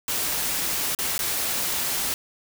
white noise with dropouts, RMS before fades -26 dBFS, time 0.08-2.14 s, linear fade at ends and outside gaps 1 ms, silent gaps 0.949-0.988 / 1.18-1.191 s, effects none

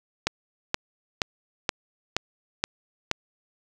click train, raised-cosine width 0.2 ms, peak -5 dBFS, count 7, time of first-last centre 0.27-3.114 s, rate 2.11 Hz, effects none

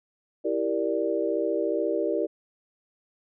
sine chord, E half-diminished seventh, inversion none, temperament equal, 329.6 / 392 / 466.2 / 587.3 Hz, E4 / G4 / Bb4 / D5, 0 / 0 / 0 / 0 cents, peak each -29 dBFS, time 0.44-2.27 s, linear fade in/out 20 ms, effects none

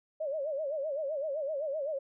sine tone with vibrato, 587.3 Hz, D5, in tune, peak -31 dBFS, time 0.2-1.99 s, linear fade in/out 10 ms, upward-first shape sine, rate 7.8 Hz, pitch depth 150 cents each way, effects none

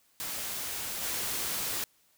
white noise with level steps, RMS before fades -36 / -33 dBFS, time 0.2-1.84 s, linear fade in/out 0 ms, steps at 1.02 s, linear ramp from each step 20 ms, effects white hiss -67 dBFS RMS until 2.17 s

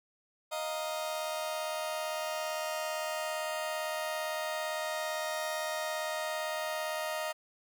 sawtooth chord, Eb suspended second, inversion none, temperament just, 622.3 / 700 / 933.4 Hz, Eb5 / F5 / Bb5, 0 / +4 / +2 cents, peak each -31 / -37 / -37 dBFS, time 0.51-7.33 s, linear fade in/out 20 ms, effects none

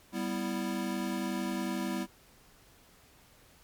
square chord, E minor, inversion first, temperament equal, 196 / 246.9 / 329.6 Hz, G3 / B3 / E4, 0 / 0 / 0 cents, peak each -36 / -37 / -37 dBFS, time 0.12-2.07 s, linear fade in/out 50 ms, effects pink hiss -60 dBFS RMS until 3.63 s + MP3 96 kbps

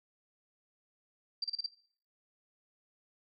sine tone bursts, 4699 Hz, D8, in tune, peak -31 dBFS, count 5, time 1.42-1.663 s, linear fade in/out 5 ms, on 23 ms, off 32 ms, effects noise-tail reverb RT60 0.5 s tail -19 dB re dry

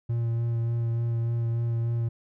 triangle tone with vibrato, 116.54 Hz, A#2, in tune, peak -22 dBFS, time 0.09-2.09 s, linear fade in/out 10 ms, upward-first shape sine, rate 3.4 Hz, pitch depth 15 cents each way, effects none

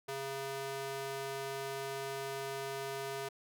square tone with high-pass filter, 136.6 Hz, C#3, 25 cents flat, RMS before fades -40 dBFS, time 0.08-3.29 s, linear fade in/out 10 ms, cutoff 420 Hz, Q 1, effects none

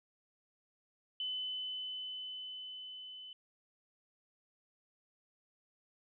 sine tone with level ramp, 3020 Hz, F#7, 35 cents sharp, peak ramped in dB -35 to -47 dBFS, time 1.2-3.33 s, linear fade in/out 2 ms, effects none

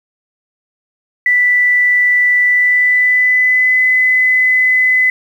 sine tone with pitch glide, 1975.5 to 2016 Hz, B6 to B6, 0 to +35 cents, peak -8 dBFS, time 1.26-5.1 s, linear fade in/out 2 ms, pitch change +35 cents, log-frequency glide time 2.43-3.79 s, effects 7-bit

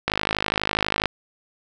click train, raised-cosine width 0.3 ms, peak -4 dBFS, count 52, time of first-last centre 0.08-1.057 s, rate 52.2 Hz, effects none

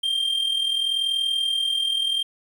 triangle tone with amplitude modulation, 3179 Hz, G7, 24 cents sharp, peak -17 dBFS, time 0.03-2.23 s, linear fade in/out 10 ms, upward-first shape sine, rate 40.7 Hz, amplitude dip 55%, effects 9-bit

